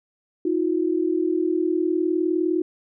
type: tone pair together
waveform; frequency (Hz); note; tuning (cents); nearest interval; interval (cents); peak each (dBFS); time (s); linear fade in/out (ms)
sine; 320.1 / 359.8; D#4 / F#4; +49 / -48; major second; 203; -22 / -22; 0.45-2.62; 5
effects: none